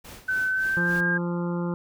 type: noise with tremolo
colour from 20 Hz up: pink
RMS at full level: -42 dBFS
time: 0.04-1.01 s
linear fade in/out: 10 ms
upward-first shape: sine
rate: 3.5 Hz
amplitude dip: 75%
type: tone with pitch glide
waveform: sine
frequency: 1521 to 1608.7 Hz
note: F#6 to G6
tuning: +47 to +44 cents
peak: -22 dBFS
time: 0.28-1.18 s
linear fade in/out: 10 ms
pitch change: +97 cents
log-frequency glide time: 0.52-1.01 s
type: harmonic tone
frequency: 173.7 Hz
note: F3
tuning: 9 cents flat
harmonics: 1 / 2 / 3 / 5 / 6 / 7 / 8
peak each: -26 / -32 / -36 / -40 / -42 / -43 / -44 dBFS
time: 0.77-1.74 s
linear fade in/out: 0 ms
effects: none